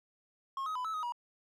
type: tone with pitch steps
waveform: triangle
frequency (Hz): 1081 / 1264 / 1001 / 1305 / 1255 / 961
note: C#6 / D#6 / B5 / E6 / D#6 / B5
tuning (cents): -44 / +27 / +23 / -18 / +15 / -48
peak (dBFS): -32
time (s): 0.57-1.122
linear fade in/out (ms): 2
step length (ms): 92
effects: none